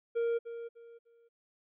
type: tone with echo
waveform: triangle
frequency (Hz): 466.2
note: A#4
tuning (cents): 0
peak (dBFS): -26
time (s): 0.15-0.39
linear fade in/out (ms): 20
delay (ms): 300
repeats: 3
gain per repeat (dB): -11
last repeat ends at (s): 1.29
effects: resampled to 8000 Hz